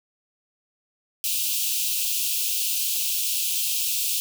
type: high-pass noise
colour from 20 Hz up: white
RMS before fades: -25 dBFS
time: 1.24-4.2 s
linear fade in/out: 0 ms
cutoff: 2500 Hz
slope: 96 dB/octave
effects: none